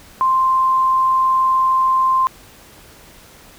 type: tone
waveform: sine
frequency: 1046.5 Hz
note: C6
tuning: in tune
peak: -12 dBFS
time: 0.21-2.27 s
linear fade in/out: 0 ms
effects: pink hiss -44 dBFS RMS until 3.58 s